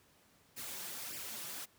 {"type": "noise with flanger", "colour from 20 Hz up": "white", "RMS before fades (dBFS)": -44, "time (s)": [0.56, 1.66], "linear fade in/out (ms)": 20, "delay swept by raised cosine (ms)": [0.38, 5.98], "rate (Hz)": 1.7, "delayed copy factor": 0.75, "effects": ["pink hiss -67 dBFS RMS until 1.78 s", "high-pass 80 Hz 12 dB/octave"]}